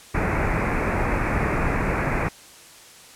pink low-pass noise, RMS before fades -23 dBFS, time 0.14-2.29 s, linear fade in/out 10 ms, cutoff 2500 Hz, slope 96 dB/octave, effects white hiss -46 dBFS RMS until 3.15 s + low-pass 10000 Hz 12 dB/octave

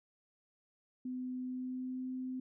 sine tone with pitch glide, 253.6 to 256.8 Hz, B3 to C4, +46 to -32 cents, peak -37 dBFS, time 1.05-2.4 s, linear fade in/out 5 ms, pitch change +22 cents, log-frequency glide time 1.4-2.07 s, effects none

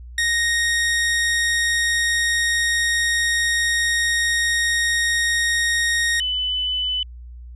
sawtooth / sine tone pair in turn, 1864.7 / 3002 Hz, A#6 / F#7, 0 / +24 cents, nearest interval minor sixth, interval 824 cents, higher second, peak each -14 / -20 dBFS, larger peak first, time 0.18-6.2 / 6.2-7.03 s, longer first, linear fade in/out 2 ms, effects added 60 Hz sine -35 dBFS peak until 7.55 s + resampled to 24000 Hz

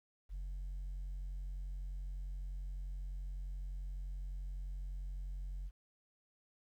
sine tone, 45.82 Hz, F#1, 16 cents flat, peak -37 dBFS, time 0.29-5.71 s, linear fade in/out 50 ms, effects tanh soft clip ceiling -39 dBFS + 12-bit

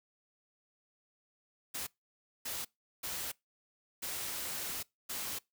white noise bursts at uneven times, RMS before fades -39 dBFS, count 5, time 1.74-1.87 / 2.45-2.65 / 3.03-3.32 / 4.02-4.83 / 5.09-5.39 s, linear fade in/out 10 ms, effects noise-tail reverb RT60 0.2 s tail -24 dB re dry

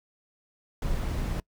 brown noise, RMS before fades -29 dBFS, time 0.82-1.4 s, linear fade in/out 2 ms, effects noise-tail reverb RT60 0.1 s tail -24 dB re dry

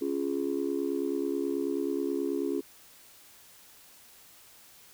sine chord, Db major, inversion none, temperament just, 277.2 / 346.5 / 415.8 Hz, Db4 / F4 / Ab4, 0 / -14 / +2 cents, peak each -31 / -31 / -32 dBFS, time 0.01-2.61 s, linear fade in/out 10 ms, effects tanh soft clip ceiling -20 dBFS + white hiss -55 dBFS RMS until 4.93 s

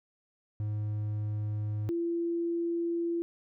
triangle / sine tone pair in turn, 105.6 / 339.4 Hz, G#2 / F4, +29 / -49 cents, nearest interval octave + minor sixth, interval 2022 cents, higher second, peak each -28 dBFS, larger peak neither, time 0.6-1.89 / 1.89-3.22 s, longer second, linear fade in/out 0 ms, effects none

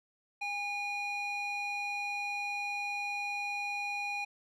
square tone with band-pass filter, 815 Hz, G#5, 33 cents flat, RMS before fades -36 dBFS, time 0.41-4.25 s, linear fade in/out 10 ms, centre 2100 Hz, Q 2.5, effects none

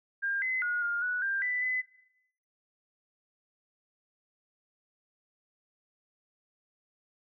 sine tone with pitch steps, 1603 / 2038 / 1443 / 1411 / 1474 / 1589 / 1988 / 2014 Hz, G6 / C7 / F#6 / F6 / F#6 / G6 / B6 / B6, +38 / -46 / -44 / +17 / -7 / +23 / +11 / +33 cents, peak -28 dBFS, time 0.22-1.82 s, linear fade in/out 20 ms, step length 200 ms, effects noise-tail reverb RT60 0.8 s tail -19 dB re dry

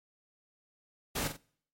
pink noise with echo, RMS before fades -33 dBFS, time 1.15-1.28 s, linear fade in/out 10 ms, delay 45 ms, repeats 2, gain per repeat -8 dB, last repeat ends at 1.37 s, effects noise-tail reverb RT60 0.6 s tail -25 dB re dry + MP3 64 kbps

